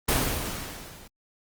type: noise with level ramp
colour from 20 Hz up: pink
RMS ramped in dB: -21 to -49 dBFS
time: 0.08-1.08 s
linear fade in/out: 10 ms
effects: Opus 24 kbps